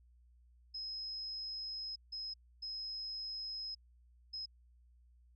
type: tone bursts at uneven times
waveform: sine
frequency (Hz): 5120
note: D#8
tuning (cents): +49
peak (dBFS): -40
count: 4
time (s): 0.74-1.96 / 2.12-2.34 / 2.62-3.75 / 4.33-4.46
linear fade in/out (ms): 10
effects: added 60 Hz sine -62 dBFS peak until 5.35 s